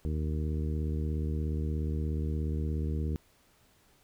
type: harmonic tone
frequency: 76.9 Hz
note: D#2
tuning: 20 cents flat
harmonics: 1 / 2 / 3 / 4 / 5 / 6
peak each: -30 / -36 / -40 / -42 / -44 / -46 dBFS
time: 0.05-3.16 s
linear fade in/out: 0 ms
effects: pink hiss -65 dBFS RMS until 4.03 s